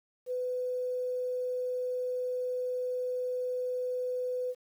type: tone with quantisation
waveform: sine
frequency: 501 Hz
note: B4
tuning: 25 cents sharp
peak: -30 dBFS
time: 0.26-4.55 s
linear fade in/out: 50 ms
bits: 10
effects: none